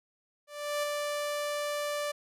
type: tone with ADSR envelope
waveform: sawtooth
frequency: 587 Hz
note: D5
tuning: 1 cent flat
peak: -24 dBFS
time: 0.47-2.12 s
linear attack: 360 ms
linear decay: 11 ms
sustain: -3 dB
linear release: 11 ms
effects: resampled to 32000 Hz